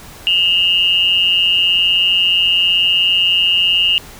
sine tone with amplitude modulation, 2842 Hz, F7, 30 cents sharp, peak -7 dBFS, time 0.27-3.98 s, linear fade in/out 0 ms, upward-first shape sine, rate 181 Hz, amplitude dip 75%, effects pink hiss -37 dBFS RMS until 4.19 s

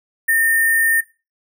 sine tone with sample-and-hold, 1822 Hz, A#6, 40 cents flat, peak -12 dBFS, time 0.28-1.01 s, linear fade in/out 10 ms, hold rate 11025 Hz, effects noise-tail reverb RT60 0.3 s tail -20 dB re dry

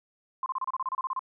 sine tone bursts, 1048 Hz, C6, 2 cents sharp, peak -27 dBFS, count 13, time 0.43-1.193 s, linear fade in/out 2 ms, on 31 ms, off 30 ms, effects none

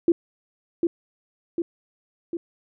sine tone with echo, 339.3 Hz, F4, 50 cents flat, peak -13 dBFS, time 0.08-0.12 s, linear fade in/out 2 ms, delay 750 ms, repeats 3, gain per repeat -4 dB, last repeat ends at 2.37 s, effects none

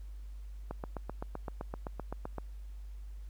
click train, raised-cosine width 1 ms, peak -24 dBFS, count 14, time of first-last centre 0.71-2.383 s, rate 7.77 Hz, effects added 50 Hz sine -42 dBFS peak until 3.29 s + pink hiss -68 dBFS RMS until 3.29 s

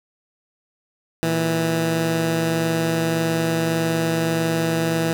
15% pulse tone pair together, 116.54 / 163.96 Hz, A#2 / E3, 0 / -9 cents, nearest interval tritone, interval 591 cents, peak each -23 / -13 dBFS, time 1.23-5.13 s, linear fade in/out 0 ms, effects none

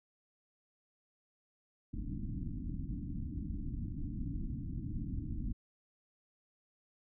pink low-pass noise, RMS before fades -39 dBFS, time 1.93-5.53 s, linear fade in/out 10 ms, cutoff 310 Hz, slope 96 dB/octave, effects none

